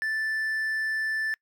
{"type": "tone", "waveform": "triangle", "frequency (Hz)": 1760, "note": "A6", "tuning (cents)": 0, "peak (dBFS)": -24, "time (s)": [0.02, 1.34], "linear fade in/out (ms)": 0, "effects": ["noise-tail reverb RT60 0.1 s tail -26 dB re dry"]}